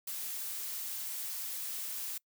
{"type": "noise", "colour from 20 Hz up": "blue", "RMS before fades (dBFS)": -39, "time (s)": [0.07, 2.18], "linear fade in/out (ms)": 5, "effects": ["noise-tail reverb RT60 0.1 s tail -25 dB re dry"]}